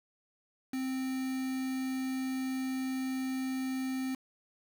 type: tone with quantisation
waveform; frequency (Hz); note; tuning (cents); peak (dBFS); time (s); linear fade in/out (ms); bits
triangle; 261.6; C4; 0; -30; 0.73-4.15; 5; 7
effects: none